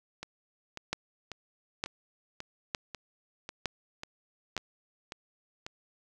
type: two click trains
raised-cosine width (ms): 0.2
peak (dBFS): -22 / -13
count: 11 / 5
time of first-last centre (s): 0.23-5.665 / 0.93-4.566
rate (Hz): 1.84 / 1.1
effects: none